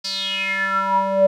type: tone with band-pass filter sweep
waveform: square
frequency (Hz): 194.1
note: G3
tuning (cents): -17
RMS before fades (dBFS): -20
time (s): 0.04-1.27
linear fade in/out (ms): 10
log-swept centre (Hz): 4900 to 560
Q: 7.8
effects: none